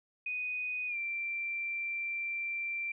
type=tone with pitch glide; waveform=sine; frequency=2489 to 2355 Hz; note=D#7 to D7; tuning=0 to +4 cents; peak=-33 dBFS; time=0.26-2.92 s; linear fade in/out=5 ms; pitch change=-96 cents; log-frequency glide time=0.87-0.97 s; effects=none